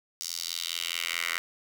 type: tone with high-pass filter sweep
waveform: 10% pulse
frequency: 84.7 Hz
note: E2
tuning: 48 cents sharp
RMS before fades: -33 dBFS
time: 0.21-1.38 s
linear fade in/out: 0 ms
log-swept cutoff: 5500 to 1800 Hz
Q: 2.2
effects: none